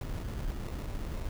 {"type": "noise with sample-and-hold", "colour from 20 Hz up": "brown", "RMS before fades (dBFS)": -36, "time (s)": [0.01, 1.29], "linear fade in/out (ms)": 2, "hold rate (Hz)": 1575, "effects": []}